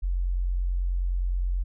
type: tone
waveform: sine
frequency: 44.72 Hz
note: F1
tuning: 42 cents sharp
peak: -23 dBFS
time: 0.02-1.64 s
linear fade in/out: 20 ms
effects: none